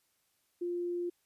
sine tone, 350 Hz, F4, 4 cents sharp, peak -32 dBFS, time 0.61-1.1 s, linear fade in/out 10 ms, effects white hiss -75 dBFS RMS until 1.25 s + resampled to 32000 Hz

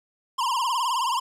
square tone with vibrato, 994 Hz, B5, 11 cents sharp, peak -23 dBFS, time 0.38-1.2 s, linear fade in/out 10 ms, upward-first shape triangle, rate 19 Hz, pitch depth 170 cents each way, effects low-pass 10000 Hz 12 dB/octave + 10-bit

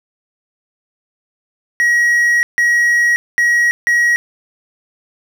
triangle tone bursts at uneven times, 1904 Hz, A#6, 36 cents sharp, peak -8 dBFS, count 4, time 1.8-2.43 / 2.58-3.16 / 3.38-3.71 / 3.87-4.16 s, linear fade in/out 0 ms, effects none

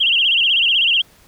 sine tone with vibrato, 2979 Hz, F#7, 11 cents sharp, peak -12 dBFS, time 0-1.02 s, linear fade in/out 10 ms, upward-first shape sine, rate 16 Hz, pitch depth 170 cents each way, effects pink hiss -50 dBFS RMS until 1.27 s

